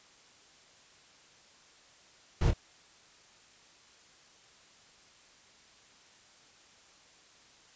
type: noise with echo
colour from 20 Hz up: brown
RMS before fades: -25 dBFS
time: 2.41-2.51 s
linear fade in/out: 5 ms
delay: 26 ms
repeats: 1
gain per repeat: -8 dB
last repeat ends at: 2.536 s
effects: white hiss -59 dBFS RMS until 7.75 s + resampled to 16000 Hz